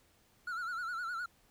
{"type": "tone with vibrato", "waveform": "triangle", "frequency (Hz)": 1396.9, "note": "F6", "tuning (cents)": 0, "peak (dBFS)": -34, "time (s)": [0.47, 1.26], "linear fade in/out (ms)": 5, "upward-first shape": "sine", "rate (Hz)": 9.7, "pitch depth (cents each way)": 97, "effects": ["pink hiss -68 dBFS RMS until 1.5 s"]}